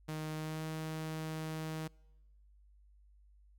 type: tone with pitch glide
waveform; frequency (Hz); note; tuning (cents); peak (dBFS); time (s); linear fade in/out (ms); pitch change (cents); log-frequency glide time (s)
sawtooth; 155.56 to 157.91; D#3 to D#3; 0 to +26; -34; 0.08-1.88; 10; +26; 0.36-0.65
effects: noise-tail reverb RT60 1.0 s tail -26 dB re dry + added 50 Hz sine -60 dBFS peak until 3.58 s